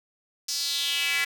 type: tone with high-pass filter sweep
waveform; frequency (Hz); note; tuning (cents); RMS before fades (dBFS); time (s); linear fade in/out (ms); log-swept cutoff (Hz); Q
square; 153.7; D#3; -21; -27; 0.48-1.25; 10; 5400 to 2000; 3.8
effects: 8-bit